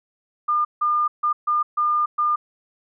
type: tone bursts at uneven times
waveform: sine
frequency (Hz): 1207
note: D6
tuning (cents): +47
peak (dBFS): -17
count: 6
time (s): 0.48-0.65 / 0.81-1.08 / 1.23-1.33 / 1.47-1.63 / 1.77-2.06 / 2.18-2.36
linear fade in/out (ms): 10
effects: none